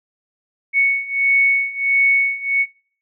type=beating tone pair; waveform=sine; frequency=2217 / 2218.5 Hz; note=C#7 / C#7; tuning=0 / +1 cents; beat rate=1.5 Hz; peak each=-18 / -16 dBFS; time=0.73-2.66 s; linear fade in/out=50 ms; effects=noise-tail reverb RT60 0.5 s tail -25 dB re dry